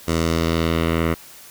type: tone with low-pass filter sweep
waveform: 10% pulse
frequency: 82.41 Hz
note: E2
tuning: in tune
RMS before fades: -20 dBFS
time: 0.07-1.15 s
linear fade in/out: 20 ms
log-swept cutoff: 8400 to 2100 Hz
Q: 1.3
effects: white hiss -43 dBFS RMS until 1.5 s